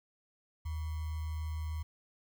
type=tone with sample-and-hold; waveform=sine; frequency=78.5 Hz; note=D#2; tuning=16 cents sharp; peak=-34 dBFS; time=0.65-1.83 s; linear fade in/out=10 ms; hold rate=1050 Hz; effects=none